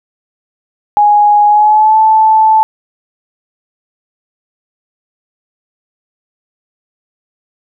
sine tone with pitch glide, 830.6 to 874.9 Hz, G#5 to A5, 0 to -10 cents, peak -4 dBFS, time 0.97-2.63 s, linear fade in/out 0 ms, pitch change +90 cents, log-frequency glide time 1.47-1.98 s, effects none

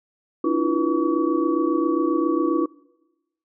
sine tone cluster, 285.5 / 322.7 / 350.1 / 486.9 / 1134 Hz, D4 / E4 / F4 / B4 / C#6, -49 / -37 / +4 / -25 / +39 cents, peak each -25 / -21 / -24 / -29 / -28 dBFS, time 0.44-2.66 s, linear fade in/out 5 ms, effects noise-tail reverb RT60 1.0 s tail -23 dB re dry

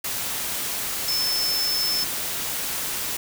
sine tone in noise, 5274 Hz, E8, in tune, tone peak -22 dBFS, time 1.08-2.04 s, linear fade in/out 5 ms, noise white, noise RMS -28 dBFS, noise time 0.04-3.17 s, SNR +3 dB, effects none

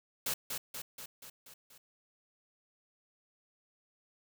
white noise with echo, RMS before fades -34 dBFS, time 0.26-0.34 s, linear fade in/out 5 ms, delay 240 ms, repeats 6, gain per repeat -4 dB, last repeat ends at 1.78 s, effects none

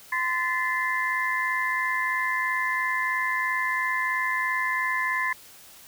sine tone cluster, 1029 / 1749 / 1964 / 2067 Hz, C6 / A6 / B6 / C7, -29 / -11 / -10 / -22 cents, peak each -28 / -27 / -34 / -30 dBFS, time 0.12-5.33 s, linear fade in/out 5 ms, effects white hiss -49 dBFS RMS until 5.87 s

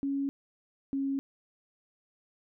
sine tone pair in turn, 277.2 / 273.7 Hz, C#4 / C#4, 0 / -22 cents, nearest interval unison, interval 22 cents, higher first, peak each -28 dBFS, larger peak neither, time 0.03-0.29 / 0.93-1.19 s, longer neither, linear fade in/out 0 ms, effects none

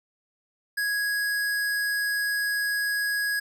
square tone, 1661.2 Hz, G#6, in tune, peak -25 dBFS, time 0.77-3.4 s, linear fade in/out 10 ms, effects none

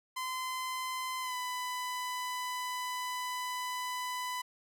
sawtooth tone with pitch glide, 1028 to 998.7 Hz, C6 to B5, -31 to +19 cents, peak -31 dBFS, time 0.16-4.42 s, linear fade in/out 10 ms, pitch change -50 cents, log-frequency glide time 1.21-1.35 s, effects none

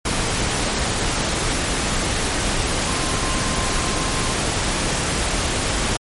sine tone in noise, 1046.5 Hz, C6, in tune, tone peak -31 dBFS, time 2.87-4.34 s, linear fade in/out 5 ms, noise pink, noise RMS -21 dBFS, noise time 0.05-5.97 s, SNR -13 dB, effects MP3 48 kbps

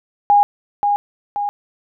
sine tone with echo, 818 Hz, G#5, 26 cents flat, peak -8 dBFS, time 0.3-0.43 s, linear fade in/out 0 ms, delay 530 ms, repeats 2, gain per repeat -5 dB, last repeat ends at 1.49 s, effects none

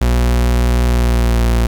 40% pulse tone with pitch glide, 60.4 to 58.14 Hz, B1 to A#1, -38 to -4 cents, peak -10 dBFS, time 0.01-1.67 s, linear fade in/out 5 ms, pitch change -66 cents, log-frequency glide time 0.87-1.48 s, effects 7-bit

